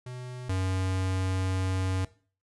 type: tone pair in turn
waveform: square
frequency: 125.3 / 93.87 Hz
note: B2 / F#2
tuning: +25 / +25 cents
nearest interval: perfect fourth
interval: 500 cents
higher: first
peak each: -38 / -27 dBFS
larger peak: second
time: 0.06-0.49 / 0.49-2.05 s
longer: second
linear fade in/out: 5 ms
effects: noise-tail reverb RT60 0.4 s tail -18 dB re dry + resampled to 24000 Hz